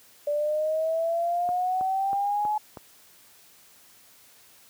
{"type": "exponential sweep", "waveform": "sine", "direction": "up", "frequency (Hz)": [582, 854], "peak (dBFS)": -23, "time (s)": [0.27, 2.58], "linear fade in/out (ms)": 5}
{"type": "click train", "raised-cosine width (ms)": 1, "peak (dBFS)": -24, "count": 5, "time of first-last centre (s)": [1.49, 2.772], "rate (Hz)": 3.12}
{"effects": ["white hiss -55 dBFS RMS until 4.69 s", "high-pass 60 Hz 12 dB/octave"]}